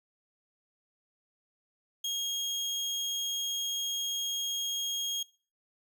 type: tone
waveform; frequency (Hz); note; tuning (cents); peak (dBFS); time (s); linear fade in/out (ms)
30% pulse; 3259; G#7; -33; -28; 2.04-5.23; 5
effects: noise-tail reverb RT60 0.4 s tail -23 dB re dry